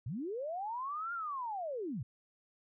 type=linear two-way sweep; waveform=sine; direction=up then down; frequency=97.7 to 1421 to 97.7 Hz; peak=-36 dBFS; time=0.06-2.03 s; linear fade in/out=5 ms; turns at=1.13 s; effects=none